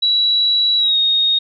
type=tone with pitch glide; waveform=sine; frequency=3914 to 3724 Hz; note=B7 to A#7; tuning=-16 to -2 cents; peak=-12 dBFS; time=0.02-1.39 s; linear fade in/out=10 ms; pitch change=-86 cents; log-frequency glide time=0.78-0.97 s; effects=none